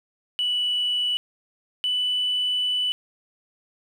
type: tone pair in turn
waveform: sine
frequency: 2957 / 2983 Hz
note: F#7 / F#7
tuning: -2 / +13 cents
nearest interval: unison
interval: 15 cents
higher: second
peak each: -20 dBFS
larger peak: neither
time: 0.39-1.17 / 1.84-2.92 s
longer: second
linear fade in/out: 0 ms
effects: tanh soft clip ceiling -17 dBFS + 9-bit